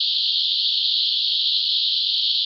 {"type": "band-pass noise", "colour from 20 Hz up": "white", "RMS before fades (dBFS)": -21, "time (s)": [0, 2.45], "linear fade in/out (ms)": 5, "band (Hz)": [3100, 4500], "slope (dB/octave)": 96, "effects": []}